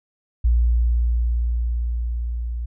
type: tone with level ramp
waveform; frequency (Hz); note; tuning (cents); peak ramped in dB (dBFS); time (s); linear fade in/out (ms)
sine; 58.8; A#1; +16; -13 to -24; 0.44-2.66; 10
effects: none